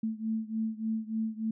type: beating tone pair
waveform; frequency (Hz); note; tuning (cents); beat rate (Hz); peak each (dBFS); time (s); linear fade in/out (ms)
sine; 220 / 223.4; A3 / A3; 0 / +27; 3.4; -32 / -34; 0.03-1.51; 5
effects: none